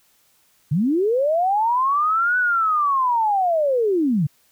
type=linear two-way sweep; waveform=sine; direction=up then down; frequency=130.81 to 1500 to 130.81 Hz; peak=-16 dBFS; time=0.71-4.27 s; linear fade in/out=10 ms; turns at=2.38 s; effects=white hiss -60 dBFS RMS until 4.51 s